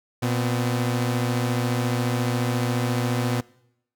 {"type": "tone pair together", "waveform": "sawtooth", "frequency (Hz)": [120, 254.3], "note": ["B2", "C4"], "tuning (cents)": [-49, -49], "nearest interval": "octave + minor second", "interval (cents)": 1300, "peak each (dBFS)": [-19, -24], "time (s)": [0.22, 3.41], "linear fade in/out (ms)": 10, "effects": ["noise-tail reverb RT60 0.8 s tail -23 dB re dry"]}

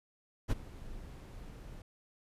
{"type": "noise with ADSR envelope", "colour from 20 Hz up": "brown", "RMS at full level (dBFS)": -28, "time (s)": [0.48, 1.82], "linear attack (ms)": 34, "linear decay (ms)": 23, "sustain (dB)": -19, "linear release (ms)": 3, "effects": ["resampled to 32000 Hz"]}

